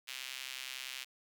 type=tone with high-pass filter; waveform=sawtooth; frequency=130.81 Hz; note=C3; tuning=in tune; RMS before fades=-44 dBFS; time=0.07-1.05 s; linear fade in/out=20 ms; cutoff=2700 Hz; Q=1.7; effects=none